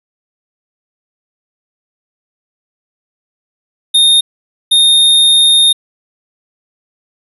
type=tone bursts at uneven times; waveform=square; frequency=3677 Hz; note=A#7; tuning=24 cents flat; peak=-6 dBFS; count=2; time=3.94-4.21 / 4.71-5.73 s; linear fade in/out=10 ms; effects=resampled to 32000 Hz